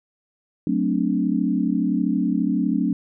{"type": "chord", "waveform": "sine", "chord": "D dominant seventh", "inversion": "first", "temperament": "equal", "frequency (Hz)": [185, 220, 261.6, 293.7], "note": ["F#3", "A3", "C4", "D4"], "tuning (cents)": [0, 0, 0, 0], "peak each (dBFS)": -24, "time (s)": [0.67, 2.93], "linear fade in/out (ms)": 2, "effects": []}